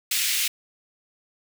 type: high-pass noise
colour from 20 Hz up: pink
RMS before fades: -24 dBFS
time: 0.11-0.48 s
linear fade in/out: 5 ms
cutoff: 2200 Hz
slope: 24 dB/octave
effects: none